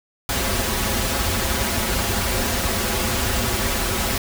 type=noise with comb filter; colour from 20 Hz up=pink; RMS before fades=-22 dBFS; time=0.29-4.18 s; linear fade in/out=2 ms; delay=6.6 ms; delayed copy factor=-0.9; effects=none